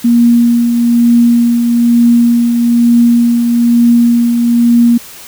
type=tone with tremolo; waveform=sine; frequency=236.6 Hz; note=A#3; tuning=26 cents sharp; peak=-3 dBFS; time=0.04-4.98 s; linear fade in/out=10 ms; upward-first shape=triangle; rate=1.1 Hz; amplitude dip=45%; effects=white hiss -32 dBFS RMS until 5.27 s